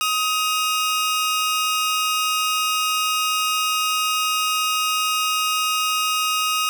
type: tone pair together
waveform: sawtooth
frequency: 1258.8 / 2817 Hz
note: D#6 / F7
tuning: +20 / +14 cents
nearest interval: octave + major second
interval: 1394 cents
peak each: -17 / -21 dBFS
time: 0.01-6.69 s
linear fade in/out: 0 ms
effects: none